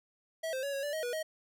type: tone with pitch steps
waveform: square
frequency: 648 / 523 / 562 / 551 / 582 / 631 / 485.5 / 631 Hz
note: E5 / C5 / C#5 / C#5 / D5 / D#5 / B4 / D#5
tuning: -30 / -1 / +24 / -11 / -16 / +24 / -30 / +24 cents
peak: -34 dBFS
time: 0.43-1.23 s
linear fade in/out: 10 ms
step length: 100 ms
effects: none

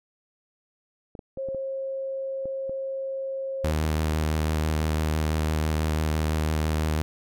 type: clicks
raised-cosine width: 2 ms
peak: -26 dBFS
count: 12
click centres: 1.152 / 1.192 / 1.374 / 1.487 / 1.547 / 2.456 / 2.695 / 3.845 / 4.124 / 4.231 / 4.696 / 4.82 s
type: tone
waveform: sine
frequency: 537 Hz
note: C5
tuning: 45 cents sharp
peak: -28 dBFS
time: 1.37-3.72 s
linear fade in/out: 20 ms
type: tone with vibrato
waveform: sawtooth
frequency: 77.78 Hz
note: D#2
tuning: in tune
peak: -19 dBFS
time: 3.64-7.02 s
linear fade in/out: 0 ms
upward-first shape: square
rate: 6 Hz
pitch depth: 14 cents each way
effects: none

